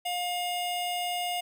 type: tone pair together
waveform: square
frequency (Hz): 711 / 2844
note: F5 / F7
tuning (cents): +31 / +31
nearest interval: 2 octaves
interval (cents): 2400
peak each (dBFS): -31 / -35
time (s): 0.05-1.41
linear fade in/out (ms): 10
effects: none